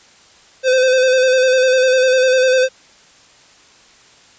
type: tone with vibrato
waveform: square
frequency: 515 Hz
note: C5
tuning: 28 cents flat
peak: -11 dBFS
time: 0.63-2.69 s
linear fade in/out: 50 ms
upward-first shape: square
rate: 10 Hz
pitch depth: 26 cents each way
effects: white hiss -47 dBFS RMS until 4.38 s + resampled to 16000 Hz